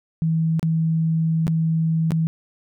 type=tone with dropouts; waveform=sine; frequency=161.8 Hz; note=E3; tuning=32 cents flat; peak=-17 dBFS; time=0.22-2.27 s; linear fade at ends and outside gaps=0 ms; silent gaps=0.595-0.629 / 1.469-1.479 / 2.107-2.119 s; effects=none